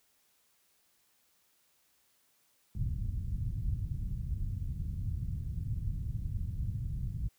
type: low-pass noise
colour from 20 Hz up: white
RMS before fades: -35 dBFS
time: 2.75-7.29 s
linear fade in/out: 2 ms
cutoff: 120 Hz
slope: 24 dB/octave
effects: white hiss -71 dBFS RMS until 7.38 s